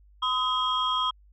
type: tone cluster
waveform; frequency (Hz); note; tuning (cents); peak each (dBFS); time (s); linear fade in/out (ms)
sine; 1018 / 1263 / 3255; C6 / D#6 / G#7; -48 / +26 / -36; -27; 0.22-1.11; 10
effects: tanh soft clip ceiling -16 dBFS + added 50 Hz sine -53 dBFS peak until 1.32 s